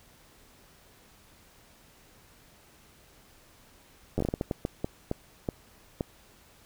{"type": "slowing click train", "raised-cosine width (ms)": 2, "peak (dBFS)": -15, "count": 14, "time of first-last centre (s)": [4.18, 6.008], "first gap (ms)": 10, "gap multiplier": 1.39, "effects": ["pink hiss -58 dBFS RMS until 6.65 s"]}